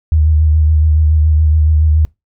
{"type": "tone with vibrato", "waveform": "sine", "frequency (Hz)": 77.4, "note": "D#2", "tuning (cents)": -9, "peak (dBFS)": -7, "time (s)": [0.12, 2.05], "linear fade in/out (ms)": 0, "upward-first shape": "sine", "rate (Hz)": 7.1, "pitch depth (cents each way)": 36, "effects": ["noise-tail reverb RT60 0.2 s tail -24 dB re dry"]}